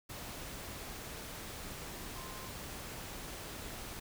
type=tone in noise; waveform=sine; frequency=1046.5 Hz; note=C6; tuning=in tune; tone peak=-51 dBFS; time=2.15-2.48 s; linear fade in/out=10 ms; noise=pink; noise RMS=-45 dBFS; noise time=0.09-4 s; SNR=-9 dB; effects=none